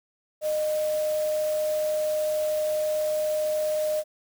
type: tone in noise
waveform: sine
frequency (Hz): 613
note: D#5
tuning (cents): -26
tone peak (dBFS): -23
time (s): 0.41-4.04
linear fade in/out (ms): 50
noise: white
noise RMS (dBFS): -40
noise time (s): 0.41-4.04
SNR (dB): +14
effects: none